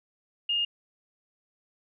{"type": "tone", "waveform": "sine", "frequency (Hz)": 2835, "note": "F7", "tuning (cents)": 25, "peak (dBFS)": -24, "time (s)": [0.49, 0.65], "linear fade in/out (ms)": 5, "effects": []}